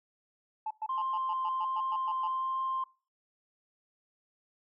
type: tone bursts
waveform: sine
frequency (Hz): 870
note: A5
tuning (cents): -20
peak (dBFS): -31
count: 11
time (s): 0.66-2.277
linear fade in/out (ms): 5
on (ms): 47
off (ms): 110
type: tone with vibrato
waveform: sine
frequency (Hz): 1049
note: C6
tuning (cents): +4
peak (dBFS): -29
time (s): 0.89-2.84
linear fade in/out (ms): 5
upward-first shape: triangle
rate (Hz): 1.3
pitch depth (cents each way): 9
effects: noise-tail reverb RT60 0.4 s tail -24 dB re dry + tanh soft clip ceiling -25 dBFS